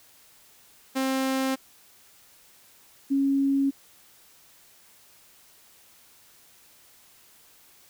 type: tone pair in turn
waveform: sawtooth / sine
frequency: 265 / 275.2 Hz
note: C4 / C#4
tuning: +22 / -12 cents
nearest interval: minor second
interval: 66 cents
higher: second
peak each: -20 dBFS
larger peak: neither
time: 0.95-1.56 / 3.1-3.71 s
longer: neither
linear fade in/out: 20 ms
effects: white hiss -56 dBFS RMS until 7.89 s